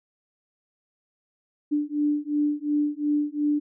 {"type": "beating tone pair", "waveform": "sine", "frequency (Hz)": [293.7, 296.5], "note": ["D4", "D4"], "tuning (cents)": [0, 17], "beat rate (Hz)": 2.8, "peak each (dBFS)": -25, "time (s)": [1.71, 3.6], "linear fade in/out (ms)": 20, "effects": []}